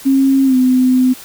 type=tone with pitch glide; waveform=sine; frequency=270 to 255.1 Hz; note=C#4 to C4; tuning=-45 to -44 cents; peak=-8 dBFS; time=0.05-1.14 s; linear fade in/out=20 ms; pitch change=-99 cents; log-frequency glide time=0.45-0.56 s; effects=white hiss -35 dBFS RMS until 1.24 s